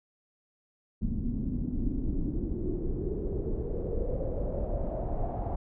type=noise with low-pass filter sweep; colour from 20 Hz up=brown; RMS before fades=-31 dBFS; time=1.01-5.56 s; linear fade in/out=10 ms; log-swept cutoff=220 to 750 Hz; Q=5.2; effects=none